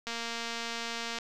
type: click train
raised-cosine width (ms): 0.2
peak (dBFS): -19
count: 260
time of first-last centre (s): 0.07-1.186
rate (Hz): 232
effects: none